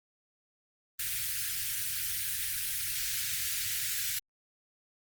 white band-stop noise, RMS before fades -33 dBFS, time 0.99-4.19 s, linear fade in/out 5 ms, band 140 to 1500 Hz, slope 48 dB/octave, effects Opus 24 kbps

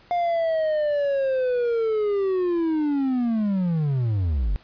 triangle linear sweep, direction down, 708 to 42.05 Hz, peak -18 dBFS, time 0.11-4.56 s, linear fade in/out 0 ms, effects pink hiss -53 dBFS RMS until 4.63 s + resampled to 11025 Hz

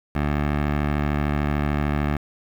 15% pulse tone with low-pass filter, 73.42 Hz, D2, in tune, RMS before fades -23 dBFS, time 0.15-2.17 s, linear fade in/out 5 ms, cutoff 2100 Hz, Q 1.3, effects 7-bit

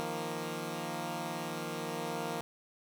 10% pulse chord, Eb suspended second, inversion none, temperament equal, 155.56 / 174.61 / 233.1 Hz, Eb3 / F3 / Bb3, 0 / 0 / 0 cents, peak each -32 dBFS, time 0-2.41 s, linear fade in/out 0 ms, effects none

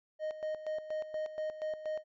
triangle tone with tremolo, 620 Hz, D#5, 6 cents flat, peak -31 dBFS, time 0.19-2.04 s, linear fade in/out 50 ms, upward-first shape square, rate 4.2 Hz, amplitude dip 70%, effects resampled to 16000 Hz

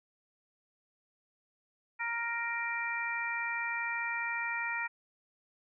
harmonic tone with a mistuned harmonic, 466.2 Hz, A#4, in tune, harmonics 2 / 3 / 4 / 5, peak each -39 / -39 / -36 / -37 dBFS, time 1.99-4.88 s, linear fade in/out 20 ms, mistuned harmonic 5, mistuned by +22 cents, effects none

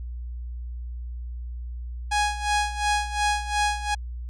sawtooth tone with tremolo, 830.6 Hz, G#5, in tune, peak -16 dBFS, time 2.11-3.95 s, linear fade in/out 10 ms, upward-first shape sine, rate 2.8 Hz, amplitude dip 80%, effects added 60 Hz sine -31 dBFS peak until 4.29 s + resampled to 22050 Hz

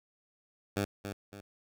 10% pulse tone with echo, 100.3 Hz, G2, 40 cents sharp, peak -21 dBFS, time 0.76-0.85 s, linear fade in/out 10 ms, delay 280 ms, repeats 2, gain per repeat -8 dB, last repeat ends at 1.41 s, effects none

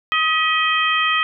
harmonic tone with a mistuned harmonic, 630 Hz, D#5, 21 cents sharp, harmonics 2 / 3 / 4 / 5, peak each -19 / -21 / -22 / -23 dBFS, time 0.12-1.23 s, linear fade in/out 0 ms, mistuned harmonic 3, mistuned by +40 cents, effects none

